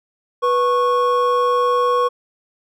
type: tone pair together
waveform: triangle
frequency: 490.7 / 1100 Hz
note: B4 / C#6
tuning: -11 / -14 cents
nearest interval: octave + major second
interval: 1397 cents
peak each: -15 dBFS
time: 0.42-2.09 s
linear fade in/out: 20 ms
effects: none